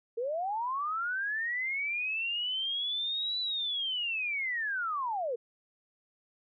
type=linear two-way sweep; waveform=sine; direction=up then down; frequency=444.5 to 3995 to 444.5 Hz; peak=-30 dBFS; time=0.17-5.36 s; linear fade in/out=10 ms; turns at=3.4 s; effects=none